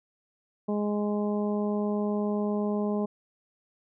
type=harmonic tone; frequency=207.7 Hz; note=G#3; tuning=in tune; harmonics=1 / 2 / 3 / 4 / 5; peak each=-27 / -31 / -35 / -40 / -42 dBFS; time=0.68-3.06 s; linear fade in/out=10 ms; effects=none